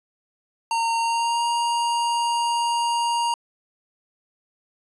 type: tone with pitch glide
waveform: square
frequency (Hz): 919 to 940.5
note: A#5 to A#5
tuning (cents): -25 to +15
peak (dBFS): -21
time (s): 0.71-3.34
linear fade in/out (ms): 2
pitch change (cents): +40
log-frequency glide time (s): 0.99-1.44
effects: resampled to 24000 Hz